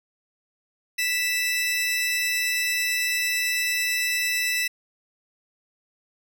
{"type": "tone pair together", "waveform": "sawtooth", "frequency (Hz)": [1975.5, 2637], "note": ["B6", "E7"], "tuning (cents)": [0, 0], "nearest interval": "perfect fourth", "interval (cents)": 500, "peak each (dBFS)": -22, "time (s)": [0.98, 4.68], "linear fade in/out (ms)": 10, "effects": []}